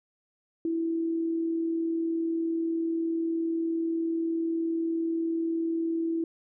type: tone with amplitude modulation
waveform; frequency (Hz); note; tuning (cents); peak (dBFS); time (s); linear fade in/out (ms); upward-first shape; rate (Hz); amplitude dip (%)
sine; 329.6; E4; 0; -24; 0.65-6.24; 2; sine; 40; 35
effects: none